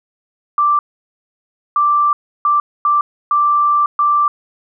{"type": "tone bursts at uneven times", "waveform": "sine", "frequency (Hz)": 1174.7, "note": "D6", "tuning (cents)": 0, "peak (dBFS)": -10, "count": 6, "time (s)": [[0.58, 0.79], [1.76, 2.13], [2.45, 2.6], [2.85, 3.01], [3.31, 3.86], [3.99, 4.28]], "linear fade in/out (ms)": 2, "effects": []}